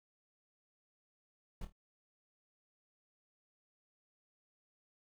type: noise with echo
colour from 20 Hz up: brown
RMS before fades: -41 dBFS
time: 1.61-1.65 s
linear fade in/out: 5 ms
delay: 25 ms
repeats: 3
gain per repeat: -9 dB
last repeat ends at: 1.725 s
effects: none